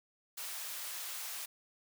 white high-pass noise, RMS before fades -42 dBFS, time 0.37-1.46 s, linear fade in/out 10 ms, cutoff 770 Hz, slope 12 dB/octave, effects none

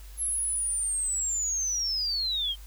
sine linear sweep, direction down, 11175 to 3097 Hz, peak -26 dBFS, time 0.17-2.56 s, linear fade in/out 50 ms, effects added 50 Hz sine -42 dBFS peak until 2.66 s + white hiss -54 dBFS RMS until 2.66 s

